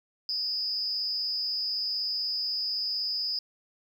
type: tone with amplitude modulation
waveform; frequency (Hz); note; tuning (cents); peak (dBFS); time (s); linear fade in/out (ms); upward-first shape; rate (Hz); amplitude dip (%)
sine; 4978; D#8; 0; -23; 0.29-3.39; 2; sine; 221; 95
effects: tanh soft clip ceiling -19 dBFS + 10-bit